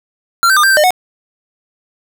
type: tone with pitch steps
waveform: square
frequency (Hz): 1372 / 1548 / 1210 / 1578 / 1558 / 605 / 734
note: F6 / G6 / D#6 / G6 / G6 / D#5 / F#5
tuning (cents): -31 / -22 / -49 / +11 / -11 / -49 / -14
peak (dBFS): -8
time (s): 0.43-0.906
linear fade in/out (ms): 0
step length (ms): 68
effects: none